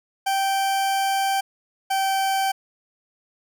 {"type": "tone pair in turn", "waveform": "40% pulse", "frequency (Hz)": [780, 775.1], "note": ["G5", "G5"], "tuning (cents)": [-9, -20], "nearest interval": "unison", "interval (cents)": 11, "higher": "first", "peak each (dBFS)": -19, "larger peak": "neither", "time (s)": [[0.26, 1.41], [1.9, 2.52]], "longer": "first", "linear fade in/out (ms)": 10, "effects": []}